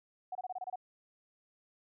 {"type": "tone bursts", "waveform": "sine", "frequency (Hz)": 740, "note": "F#5", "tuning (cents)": 0, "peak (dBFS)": -36, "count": 8, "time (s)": [0.32, 0.758], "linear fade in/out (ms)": 5, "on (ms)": 32, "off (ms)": 26, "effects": []}